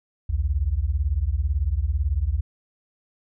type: beating tone pair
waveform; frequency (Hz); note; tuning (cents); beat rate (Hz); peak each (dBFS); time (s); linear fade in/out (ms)
sine; 61.74 / 79.74; B1 / D#2; 0 / +43; 18; -23; 0.29-2.41; 10
effects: none